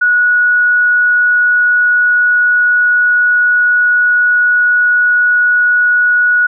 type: tone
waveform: sine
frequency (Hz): 1462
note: F#6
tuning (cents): -21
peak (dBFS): -7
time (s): 0.01-6.47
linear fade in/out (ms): 10
effects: none